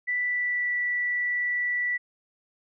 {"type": "tone with pitch glide", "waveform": "sine", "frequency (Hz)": [1975.5, 1960.7], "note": ["B6", "B6"], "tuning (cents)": [0, -13], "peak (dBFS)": -24, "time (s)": [0.07, 1.98], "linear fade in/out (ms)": 20, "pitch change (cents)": -13, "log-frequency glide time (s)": [0.2, 0.72], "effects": []}